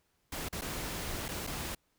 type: noise with dropouts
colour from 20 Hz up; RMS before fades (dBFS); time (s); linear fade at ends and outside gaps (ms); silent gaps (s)
pink; -38; 0.32-1.75; 5; 0.487-0.526 / 0.612-0.618 / 1.283-1.287 / 1.468-1.472
effects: pink hiss -75 dBFS RMS until 1.98 s